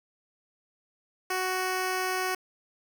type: tone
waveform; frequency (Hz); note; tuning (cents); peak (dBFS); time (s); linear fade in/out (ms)
10% pulse; 371.3; F#4; +6; -19; 1.3-2.35; 5
effects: 8-bit